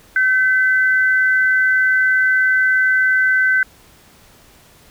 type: tone pair together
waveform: sine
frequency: 1535.8 / 2008 Hz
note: G6 / B6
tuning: -36 / +28 cents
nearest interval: perfect fourth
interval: 464 cents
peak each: -12 / -22 dBFS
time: 0.16-3.63 s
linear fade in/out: 2 ms
effects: pink hiss -48 dBFS RMS until 4.9 s